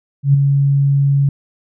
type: tone with ADSR envelope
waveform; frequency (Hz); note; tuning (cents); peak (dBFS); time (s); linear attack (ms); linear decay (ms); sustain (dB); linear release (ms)
sine; 139.8; C#3; +15; -5; 0.23-1.29; 110; 10; -5; 3
effects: none